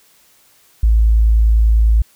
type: tone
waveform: sine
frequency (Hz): 55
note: A1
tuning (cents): 0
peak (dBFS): -8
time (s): 0.83-2.02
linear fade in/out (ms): 5
effects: white hiss -52 dBFS RMS until 2.15 s